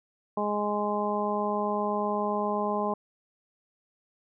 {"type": "harmonic tone", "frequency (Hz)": 207.7, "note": "G#3", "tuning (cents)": 0, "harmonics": [1, 2, 3, 4, 5], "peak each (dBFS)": [-32, -32, -32, -32, -32], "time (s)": [0.37, 2.94], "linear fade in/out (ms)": 5, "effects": []}